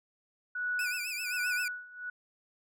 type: tone with tremolo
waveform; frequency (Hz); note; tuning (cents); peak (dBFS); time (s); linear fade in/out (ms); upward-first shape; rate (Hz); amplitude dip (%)
sine; 1472; F#6; -9; -29; 0.55-2.1; 5; sine; 1.3; 90
type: tone with vibrato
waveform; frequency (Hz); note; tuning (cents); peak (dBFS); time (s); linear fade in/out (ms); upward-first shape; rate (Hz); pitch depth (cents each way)
sawtooth; 2489; D#7; 0; -31; 0.79-1.68; 2; sine; 7.6; 110
effects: none